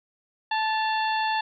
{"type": "harmonic tone with a mistuned harmonic", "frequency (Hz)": 874, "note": "A5", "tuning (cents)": -12, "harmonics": [1, 2, 3, 4, 5], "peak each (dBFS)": [-24, -30, -34, -36, -38], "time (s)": [0.51, 1.41], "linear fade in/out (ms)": 5, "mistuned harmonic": 3, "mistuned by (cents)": 62, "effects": []}